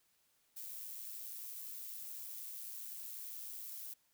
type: noise with amplitude modulation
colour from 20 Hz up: violet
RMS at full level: -45 dBFS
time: 0.56-3.94 s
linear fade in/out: 10 ms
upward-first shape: sine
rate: 112 Hz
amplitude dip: 40%
effects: white hiss -75 dBFS RMS until 4.13 s